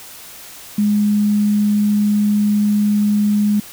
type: tone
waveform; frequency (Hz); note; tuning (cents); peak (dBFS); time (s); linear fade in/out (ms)
sine; 207.7; G#3; 0; -12; 0.78-3.6; 5
effects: white hiss -37 dBFS RMS until 3.72 s